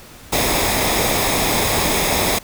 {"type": "noise with comb filter", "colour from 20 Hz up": "pink", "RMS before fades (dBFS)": -18, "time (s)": [0.32, 2.39], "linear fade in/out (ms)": 10, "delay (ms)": 0.68, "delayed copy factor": -0.5, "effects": ["pink hiss -41 dBFS RMS until 2.43 s"]}